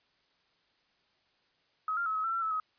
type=tone with pitch steps; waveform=sine; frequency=1274 / 1392 / 1290 / 1278 / 1340 / 1354 / 1306 / 1268 Hz; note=D#6 / F6 / E6 / D#6 / E6 / E6 / E6 / D#6; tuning=+41 / -6 / -38 / +46 / +28 / +46 / -17 / +32 cents; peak=-29 dBFS; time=1.88-2.6 s; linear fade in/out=2 ms; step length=90 ms; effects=white hiss -71 dBFS RMS until 2.78 s + resampled to 11025 Hz